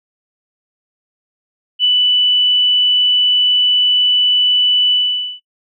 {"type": "tone with ADSR envelope", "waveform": "sine", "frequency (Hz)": 2978, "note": "F#7", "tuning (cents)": 11, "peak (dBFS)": -8, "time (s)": [1.79, 5.4], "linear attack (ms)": 55, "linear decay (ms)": 7, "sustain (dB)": -2, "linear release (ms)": 480, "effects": ["noise-tail reverb RT60 0.1 s tail -22 dB re dry"]}